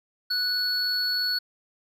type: tone pair together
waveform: triangle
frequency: 1480 / 4397 Hz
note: F#6 / C#8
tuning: 0 / -15 cents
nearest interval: octave + perfect fifth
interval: 1885 cents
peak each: -29 / -23 dBFS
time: 0.3-1.39 s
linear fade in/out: 10 ms
effects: none